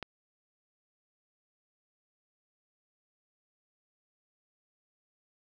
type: click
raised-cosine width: 0.3 ms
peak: -21 dBFS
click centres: 0.027 s
effects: none